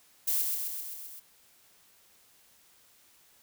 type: noise with echo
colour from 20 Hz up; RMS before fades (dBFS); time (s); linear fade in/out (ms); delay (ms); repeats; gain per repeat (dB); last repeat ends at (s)
violet; -28; 0.27-0.42; 10; 130; 6; -3; 1.2
effects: white hiss -62 dBFS RMS until 3.42 s